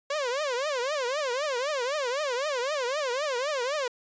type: tone with vibrato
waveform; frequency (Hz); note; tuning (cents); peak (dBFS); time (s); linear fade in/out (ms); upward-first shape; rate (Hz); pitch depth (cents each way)
sawtooth; 542; C#5; -39; -23; 0.1-3.88; 5; triangle; 3.9; 260
effects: resampled to 16000 Hz